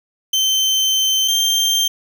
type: tone pair in turn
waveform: 30% pulse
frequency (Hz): 3096 / 3163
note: G7 / G7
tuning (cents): -22 / +15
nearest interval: unison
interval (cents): 37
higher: second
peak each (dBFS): -11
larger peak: neither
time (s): 0.33-1.28 / 1.28-1.88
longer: first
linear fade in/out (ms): 5
effects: none